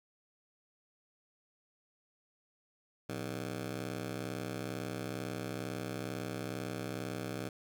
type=ring-modulated tone; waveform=15% pulse; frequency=144.4 Hz; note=D3; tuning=29 cents flat; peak=-28 dBFS; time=3.09-7.49 s; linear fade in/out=5 ms; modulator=31.1 Hz; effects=none

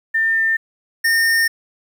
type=tone pair in turn; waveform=sine / square; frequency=1801 / 1824 Hz; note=A6 / A#6; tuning=+40 / -38 cents; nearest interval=unison; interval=22 cents; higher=second; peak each=-14 dBFS; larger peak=neither; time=0.14-0.57 / 1.04-1.48 s; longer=second; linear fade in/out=10 ms; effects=8-bit

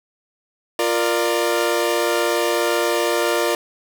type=chord; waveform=sawtooth; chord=Bb major; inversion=second; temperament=equal with one note detuned; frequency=349.2 / 466.2 / 594.2 Hz; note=F4 / Bb4 / D5; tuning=0 / 0 / +20 cents; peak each=-18 dBFS; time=0.79-3.55 s; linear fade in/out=2 ms; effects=none

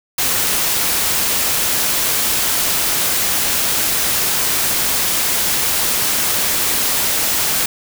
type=noise; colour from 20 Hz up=white; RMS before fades=-17 dBFS; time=0.18-7.66 s; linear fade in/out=5 ms; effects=none

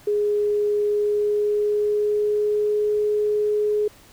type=tone with pitch glide; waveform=sine; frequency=415.3 to 420.1 Hz; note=G#4 to G#4; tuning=0 to +20 cents; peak=-18 dBFS; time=0.07-3.88 s; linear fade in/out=5 ms; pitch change=+20 cents; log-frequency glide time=0.84-2.87 s; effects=pink hiss -50 dBFS RMS until 4.12 s

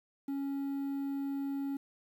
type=tone with quantisation; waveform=triangle; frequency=277.2 Hz; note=C#4; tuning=in tune; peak=-31 dBFS; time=0.28-1.77 s; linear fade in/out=5 ms; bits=10; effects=none

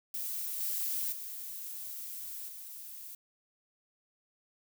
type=noise with level steps; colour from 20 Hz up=violet; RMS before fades=-37 / -34 / -42 / -46 dBFS; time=0.14-3.15 s; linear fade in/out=2 ms; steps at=0.6 / 1.12 / 2.48 s; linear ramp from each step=5 ms; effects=none

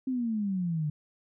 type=exponential sweep; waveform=sine; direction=down; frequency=265.8 to 146.83 Hz; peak=-27 dBFS; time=0.07-0.9 s; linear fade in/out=5 ms; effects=none

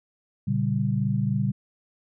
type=chord; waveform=sine; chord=G diminished; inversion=first; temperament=just; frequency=117.6 / 141.12 / 196 Hz; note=Bb2 / Db3 / G3; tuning=+16 / +31 / 0 cents; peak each=-26 dBFS; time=0.47-1.52 s; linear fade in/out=10 ms; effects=none

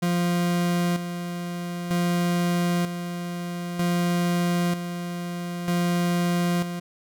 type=tone with tremolo; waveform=40% pulse; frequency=174.61 Hz; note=F3; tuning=in tune; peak=-20 dBFS; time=0.02-6.8 s; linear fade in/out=10 ms; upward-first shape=square; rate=0.53 Hz; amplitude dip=60%; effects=none

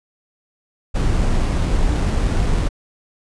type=noise with sample-and-hold; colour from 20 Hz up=brown; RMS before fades=-17 dBFS; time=0.94-2.69 s; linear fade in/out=20 ms; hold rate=7350 Hz; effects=resampled to 22050 Hz

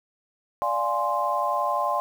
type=chord; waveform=sine; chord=D half-diminished seventh; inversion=none; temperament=equal; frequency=587.3 / 698.5 / 830.6 / 1046.5 Hz; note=D5 / F5 / Ab5 / C6; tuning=0 / 0 / 0 / 0 cents; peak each=-29 / -29 / -29 / -25 dBFS; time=0.62-2 s; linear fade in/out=0 ms; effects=8-bit

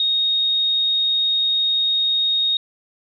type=tone; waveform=sine; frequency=3729 Hz; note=A#7; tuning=in tune; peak=-16 dBFS; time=0-2.57 s; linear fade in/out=2 ms; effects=none

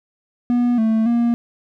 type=tone with pitch steps; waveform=triangle; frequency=242.6 / 221.7 / 236 Hz; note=B3 / A3 / A#3; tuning=-31 / +13 / +22 cents; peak=-12 dBFS; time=0.5-1.34 s; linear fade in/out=0 ms; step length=280 ms; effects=none

